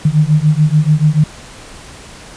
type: beating tone pair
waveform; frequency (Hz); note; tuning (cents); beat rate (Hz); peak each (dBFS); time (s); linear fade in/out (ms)
sine; 149.3 / 156.2; D3 / D#3; +29 / +7; 6.9; -11; 0.05-1.24; 5
effects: pink hiss -35 dBFS RMS until 2.36 s + resampled to 22050 Hz